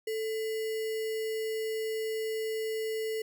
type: tone with sample-and-hold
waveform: sine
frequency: 440 Hz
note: A4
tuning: in tune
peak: -30 dBFS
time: 0.07-3.22 s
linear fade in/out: 5 ms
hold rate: 2450 Hz
effects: none